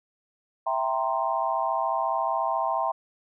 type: chord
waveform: sine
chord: C dominant seventh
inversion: first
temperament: equal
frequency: 659.3 / 784 / 932.3 / 1046.5 Hz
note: E5 / G5 / Bb5 / C6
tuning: 0 / 0 / 0 / 0 cents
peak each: -29 dBFS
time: 0.66-2.92 s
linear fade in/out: 10 ms
effects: none